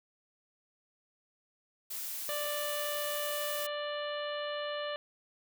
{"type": "noise", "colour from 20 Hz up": "blue", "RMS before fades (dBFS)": -39, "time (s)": [1.9, 3.67], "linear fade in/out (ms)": 10}
{"type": "harmonic tone", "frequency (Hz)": 589, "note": "D5", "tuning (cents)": 5, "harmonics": [1, 2, 3, 4, 5, 6, 7], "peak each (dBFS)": [-36, -42, -43, -52, -43, -49, -51], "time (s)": [2.29, 4.96], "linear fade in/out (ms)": 0}
{"effects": []}